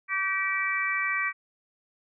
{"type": "harmonic tone", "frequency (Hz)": 386, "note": "G4", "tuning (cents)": -27, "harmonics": [3, 4, 5, 6], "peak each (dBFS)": [-32, -34, -29, -29], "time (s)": [0.08, 1.33], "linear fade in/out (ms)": 50, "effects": []}